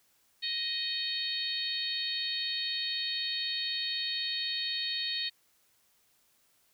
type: harmonic tone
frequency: 624 Hz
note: D#5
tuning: 5 cents sharp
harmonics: 3 / 4 / 5 / 6 / 7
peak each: -41 / -42 / -39 / -35 / -35 dBFS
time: 0.42-5.3 s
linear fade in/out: 20 ms
effects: white hiss -69 dBFS RMS until 6.73 s